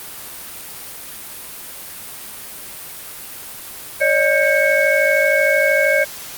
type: tone cluster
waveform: sine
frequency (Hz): 558 / 611 / 1591 / 2209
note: C#5 / D#5 / G6 / C#7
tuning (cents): +11 / -32 / +25 / -7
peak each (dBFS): -18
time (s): 4-6.05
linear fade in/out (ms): 20
effects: white hiss -33 dBFS RMS until 6.37 s + Opus 32 kbps